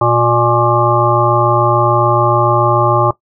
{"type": "harmonic tone with a mistuned harmonic", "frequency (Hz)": 119.2, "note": "A#2", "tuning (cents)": 39, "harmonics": [1, 3, 5, 7, 9, 10], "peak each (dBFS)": [-16, -16, -16, -16, -16, -16], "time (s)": [0.01, 3.11], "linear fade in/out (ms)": 5, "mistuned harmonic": 10, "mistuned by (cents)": -18, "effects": ["noise-tail reverb RT60 0.1 s tail -17 dB re dry"]}